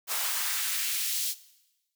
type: noise with high-pass filter sweep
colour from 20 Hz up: white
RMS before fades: -30 dBFS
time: 0.07-1.35 s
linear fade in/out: 50 ms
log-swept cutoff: 710 to 4200 Hz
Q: 1.1
effects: noise-tail reverb RT60 1.0 s tail -18 dB re dry